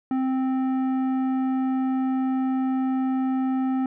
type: tone with tanh clipping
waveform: sine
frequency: 261.6 Hz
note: C4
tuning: in tune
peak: -23 dBFS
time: 0.11-3.86 s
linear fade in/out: 2 ms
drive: 11 dB
effects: none